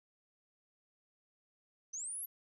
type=linear sweep; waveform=sine; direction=up; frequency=5920 to 11840 Hz; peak=-39 dBFS; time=1.93-2.26 s; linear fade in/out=10 ms; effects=none